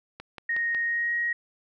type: click train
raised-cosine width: 0.3 ms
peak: -23 dBFS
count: 4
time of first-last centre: 0.2-0.747 s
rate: 5.48 Hz
type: tone with pitch glide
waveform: sine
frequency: 1864.7 to 1888.5 Hz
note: A#6 to A#6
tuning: 0 to +22 cents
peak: -24 dBFS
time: 0.49-1.33 s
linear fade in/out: 5 ms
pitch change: +22 cents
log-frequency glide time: 0.84-1.14 s
effects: none